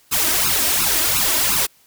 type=noise with flanger; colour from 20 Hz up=white; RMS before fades=-18 dBFS; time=0.11-1.67 s; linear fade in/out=20 ms; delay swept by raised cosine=0.76 to 3.26 ms; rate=2.8 Hz; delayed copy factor=+1; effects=white hiss -55 dBFS RMS until 1.86 s